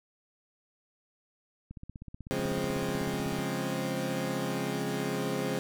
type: click train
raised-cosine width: 5 ms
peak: -30 dBFS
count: 28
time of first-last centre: 1.71-3.387 s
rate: 16.1 Hz
type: chord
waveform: 20% pulse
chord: Db major seventh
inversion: none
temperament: equal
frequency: 138.59 / 174.61 / 207.7 / 261.6 Hz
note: Db3 / F3 / Ab3 / C4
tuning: 0 / 0 / 0 / 0 cents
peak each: -31 dBFS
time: 2.31-5.59 s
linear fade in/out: 0 ms
effects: none